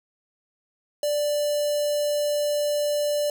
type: tone with notch filter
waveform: square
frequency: 588 Hz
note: D5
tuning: 2 cents sharp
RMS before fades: -24 dBFS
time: 1.03-3.3 s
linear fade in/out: 2 ms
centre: 1900 Hz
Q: 0.9
effects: none